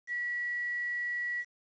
sine tone with quantisation, 1937 Hz, B6, 34 cents flat, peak -31 dBFS, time 0.07-1.45 s, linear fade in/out 50 ms, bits 9, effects resampled to 16000 Hz

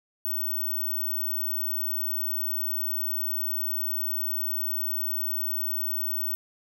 sine tone, 15810 Hz, B9, 1 cent sharp, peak -26 dBFS, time 0.25-6.35 s, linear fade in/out 0 ms, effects none

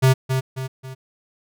square tone with echo, 131.2 Hz, C3, 5 cents sharp, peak -12 dBFS, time 0.02-0.14 s, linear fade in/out 20 ms, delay 270 ms, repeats 3, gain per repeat -7 dB, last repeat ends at 0.95 s, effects none

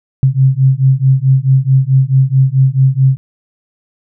sine beating tone pair, 130.81 / 135.41 Hz, C3 / C#3, 0 / -40 cents, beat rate 4.6 Hz, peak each -10 dBFS, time 0.23-3.17 s, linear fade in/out 0 ms, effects none

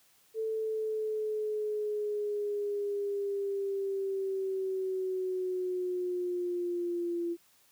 sine linear sweep, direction down, 443.4 to 340.8 Hz, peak -30 dBFS, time 0.34-7.37 s, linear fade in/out 50 ms, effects white hiss -65 dBFS RMS until 7.71 s + high-pass 60 Hz 12 dB/octave

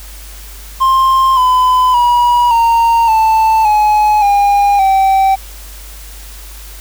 triangle tone with pitch steps, 1056 / 1010.1 / 966.1 / 924.1 / 883.9 / 845.4 / 808.7 / 773.5 Hz, C6 / B5 / B5 / A#5 / A5 / G#5 / G#5 / G5, +16 / +39 / -38 / -15 / +8 / +31 / -46 / -23 cents, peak -5 dBFS, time 0.8-5.36 s, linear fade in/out 20 ms, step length 570 ms, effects added 50 Hz sine -30 dBFS peak until 6.8 s + white hiss -35 dBFS RMS until 6.8 s

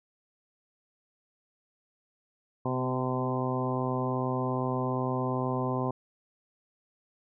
harmonic tone with a mistuned harmonic, 128.4 Hz, C3, 32 cents flat, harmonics 1 / 2 / 3 / 4 / 5 / 6 / 7 / 8, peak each -32 / -33 / -35 / -37 / -38 / -39 / -39 / -36 dBFS, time 2.65-5.91 s, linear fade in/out 5 ms, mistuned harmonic 2, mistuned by -17 cents, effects none

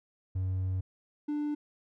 triangle tone pair in turn, 93.6 / 296 Hz, F#2 / D4, +20 / +14 cents, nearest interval octave + minor sixth, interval 1994 cents, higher second, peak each -26 / -27 dBFS, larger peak first, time 0.35-0.81 / 1.28-1.55 s, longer first, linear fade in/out 10 ms, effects tanh soft clip ceiling -22 dBFS

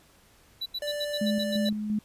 triangle tone bursts, 3951 Hz, B7, in tune, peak -28 dBFS, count 9, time 0.61-1.7 s, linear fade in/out 10 ms, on 50 ms, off 80 ms
square tone, 587.3 Hz, D5, in tune, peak -31 dBFS, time 0.82-1.69 s, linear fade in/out 2 ms
sine tone with tremolo, 211.7 Hz, G#3, 33 cents sharp, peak -24 dBFS, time 1.21-1.99 s, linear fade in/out 5 ms, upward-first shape square, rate 2.9 Hz, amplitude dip 45%
effects pink hiss -59 dBFS RMS until 2.04 s + resampled to 32000 Hz

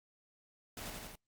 pink noise with echo, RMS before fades -45 dBFS, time 0.77-0.9 s, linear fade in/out 2 ms, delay 85 ms, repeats 3, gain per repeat -2 dB, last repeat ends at 1.155 s, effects noise-tail reverb RT60 0.1 s tail -22 dB re dry + Opus 48 kbps

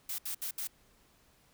blue noise bursts, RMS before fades -37 dBFS, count 4, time 0.09-0.673 s, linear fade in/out 5 ms, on 94 ms, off 69 ms, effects pink hiss -66 dBFS RMS until 1.53 s

